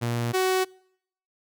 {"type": "tone pair in turn", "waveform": "sawtooth", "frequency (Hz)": [118.6, 374], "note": ["A#2", "F#4"], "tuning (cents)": [30, 19], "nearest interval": "octave + minor sixth", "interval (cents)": 1989, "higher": "second", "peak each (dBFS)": [-21, -17], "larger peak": "second", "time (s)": [[0.01, 0.33], [0.33, 0.65]], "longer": "neither", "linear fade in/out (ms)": 20, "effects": ["noise-tail reverb RT60 0.7 s tail -26 dB re dry"]}